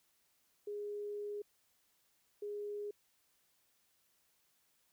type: tone bursts at uneven times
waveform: sine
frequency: 413 Hz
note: G#4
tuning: 10 cents flat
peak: -39 dBFS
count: 2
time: 0.67-1.42 / 2.42-2.91 s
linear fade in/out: 5 ms
effects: white hiss -75 dBFS RMS until 4.92 s